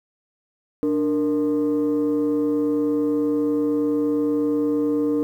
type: tone pair together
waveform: sine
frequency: 293.9 / 464.3 Hz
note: D4 / A#4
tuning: +1 / -7 cents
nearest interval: minor sixth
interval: 792 cents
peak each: -18 / -21 dBFS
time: 0.83-5.23 s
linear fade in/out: 0 ms
effects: tanh soft clip ceiling -15 dBFS + 9-bit